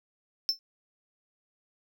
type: tone with exponential decay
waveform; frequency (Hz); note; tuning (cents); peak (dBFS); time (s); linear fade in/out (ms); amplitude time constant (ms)
triangle; 5320; E8; +15; -18; 0.49-0.59; 0; 20
effects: none